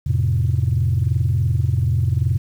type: chord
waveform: sine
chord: F major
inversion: none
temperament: equal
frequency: 87.31 / 110 / 130.81 Hz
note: F2 / A2 / C3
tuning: 0 / 0 / 0 cents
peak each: -19 dBFS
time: 0.06-2.38 s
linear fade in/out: 10 ms
effects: tanh soft clip ceiling -9 dBFS + 8-bit